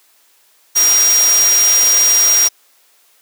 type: tone in noise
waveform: sine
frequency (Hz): 5700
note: F8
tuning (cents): +34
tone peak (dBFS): -9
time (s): 0.75-2.49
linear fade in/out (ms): 20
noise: white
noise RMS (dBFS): -18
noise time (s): 0.75-2.49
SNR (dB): +6
effects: white hiss -53 dBFS RMS until 3.21 s + high-pass 400 Hz 12 dB/octave